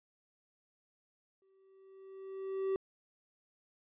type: tone with exponential growth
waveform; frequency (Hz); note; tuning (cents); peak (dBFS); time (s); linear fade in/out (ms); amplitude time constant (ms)
triangle; 385.2; G4; -30; -27; 1.42-2.76; 1; 290
effects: resampled to 8000 Hz